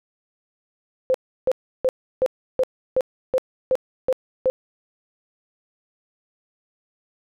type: tone bursts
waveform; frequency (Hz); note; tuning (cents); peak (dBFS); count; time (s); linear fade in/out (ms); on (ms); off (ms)
sine; 517; C5; -21; -15; 10; 1.1-4.5; 0; 43; 330
effects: none